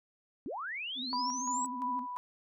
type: linear sweep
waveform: sine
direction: up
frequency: 211.9 to 7902 Hz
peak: -36 dBFS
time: 0.46-1.66 s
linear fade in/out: 0 ms
type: tone with vibrato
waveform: sine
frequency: 255.5 Hz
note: C4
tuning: 41 cents flat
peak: -40 dBFS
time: 0.95-2.07 s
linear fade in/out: 50 ms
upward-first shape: sine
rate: 13 Hz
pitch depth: 81 cents each way
type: tone with tremolo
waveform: sine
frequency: 987.8 Hz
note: B5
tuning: in tune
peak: -31 dBFS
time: 1.13-2.17 s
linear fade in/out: 0 ms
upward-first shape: square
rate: 2.9 Hz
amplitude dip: 50%
effects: none